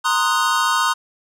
square chord, C half-diminished seventh, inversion third, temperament equal, 932.3 / 1046.5 / 1244.5 / 1480 Hz, Bb5 / C6 / Eb6 / Gb6, 0 / 0 / 0 / 0 cents, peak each -24 / -22 / -21 / -23 dBFS, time 0.04-0.94 s, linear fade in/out 20 ms, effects low-pass 11000 Hz 12 dB/octave

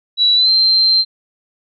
sine tone with pitch glide, 3925 to 4137 Hz, B7 to C8, -11 to -20 cents, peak -9 dBFS, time 0.17-1.05 s, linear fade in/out 50 ms, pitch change +91 cents, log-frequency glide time 0.35-0.5 s, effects none

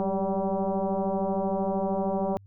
sine tone with frequency modulation, 187.5 Hz, F#3, 23 cents sharp, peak -24 dBFS, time 0-2.37 s, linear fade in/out 0 ms, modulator 194 Hz, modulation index 3.5, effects added 99 Hz sine -49 dBFS peak until 2.46 s

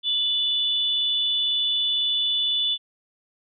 sine tone pair together, 2960 / 3482 Hz, F#7 / A7, 0 / -19 cents, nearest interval minor third, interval 281 cents, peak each -28 / -21 dBFS, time 0.03-2.78 s, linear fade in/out 50 ms, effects none

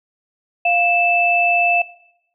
sine tone pair together, 698.5 / 2637 Hz, F5 / E7, 0 / 0 cents, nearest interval octave + major seventh, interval 2300 cents, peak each -16 dBFS, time 0.65-1.82 s, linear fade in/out 5 ms, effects noise-tail reverb RT60 0.8 s tail -19 dB re dry

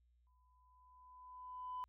sine tone with exponential growth, 1003 Hz, B5, 26 cents sharp, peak -39 dBFS, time 0.27-1.84 s, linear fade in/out 0 ms, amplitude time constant 340 ms, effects tanh soft clip ceiling -38 dBFS + added 60 Hz sine -70 dBFS peak until 1.88 s

